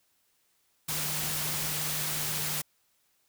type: tone in noise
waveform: sine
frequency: 152.4 Hz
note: D#3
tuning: 36 cents flat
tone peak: -40 dBFS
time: 0.88-2.62 s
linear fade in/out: 10 ms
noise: white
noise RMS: -32 dBFS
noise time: 0.88-2.62 s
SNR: -11 dB
effects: white hiss -71 dBFS RMS until 3.28 s